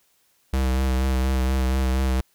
square tone with vibrato, 65.2 Hz, C2, 5 cents flat, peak -20 dBFS, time 0.53-2.21 s, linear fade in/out 5 ms, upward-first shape sine, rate 4.2 Hz, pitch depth 27 cents each way, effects white hiss -64 dBFS RMS until 2.34 s

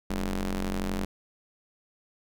sawtooth ring-modulated tone, 92.5 Hz, F#2, in tune, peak -21 dBFS, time 0.1-1.05 s, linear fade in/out 5 ms, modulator 113 Hz, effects none

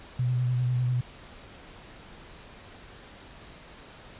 sine tone with vibrato, 124.3 Hz, B2, 12 cents sharp, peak -23 dBFS, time 0.19-1.01 s, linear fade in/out 5 ms, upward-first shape triangle, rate 10 Hz, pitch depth 34 cents each way, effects pink hiss -48 dBFS RMS until 4.19 s + resampled to 8000 Hz

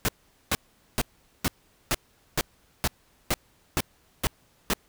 pink noise bursts, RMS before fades -24 dBFS, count 11, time 0.05-4.735 s, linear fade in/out 0 ms, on 35 ms, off 430 ms, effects pink hiss -63 dBFS RMS until 4.88 s

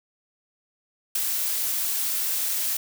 blue noise with ADSR envelope, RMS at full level -21 dBFS, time 1.15-2.77 s, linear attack 7 ms, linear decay 6 ms, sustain -5 dB, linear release 4 ms, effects none

